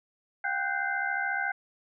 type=tone cluster; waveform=sine; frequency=720 / 791 / 1489 / 1563 / 2077 Hz; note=F#5 / G5 / F#6 / G6 / C7; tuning=-47 / +15 / +11 / -6 / -13 cents; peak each=-39 / -34 / -33 / -31 / -36 dBFS; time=0.44-1.52 s; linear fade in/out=5 ms; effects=none